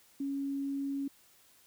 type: tone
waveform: sine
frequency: 277.2 Hz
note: C#4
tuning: in tune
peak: -32 dBFS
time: 0.2-1.08 s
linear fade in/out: 5 ms
effects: white hiss -63 dBFS RMS until 1.66 s